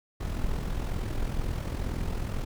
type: noise with amplitude modulation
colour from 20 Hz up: brown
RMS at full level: -28 dBFS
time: 0.2-2.45 s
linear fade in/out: 10 ms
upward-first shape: sine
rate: 42.1 Hz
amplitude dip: 55%
effects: none